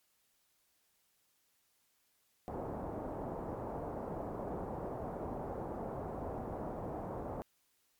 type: low-pass noise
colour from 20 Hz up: white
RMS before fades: -41 dBFS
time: 2.48-7.42 s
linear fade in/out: 0 ms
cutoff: 810 Hz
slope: 24 dB/octave
effects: white hiss -75 dBFS RMS until 7.99 s + MP3 96 kbps